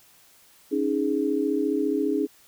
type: chord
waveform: sine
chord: C# suspended second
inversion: none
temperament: just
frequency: 277.2 / 311.8 / 415.8 Hz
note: C#4 / D#4 / G#4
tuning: 0 / +4 / +2 cents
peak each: -26 dBFS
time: 0.71-2.27 s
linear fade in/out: 20 ms
effects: white hiss -56 dBFS RMS until 2.47 s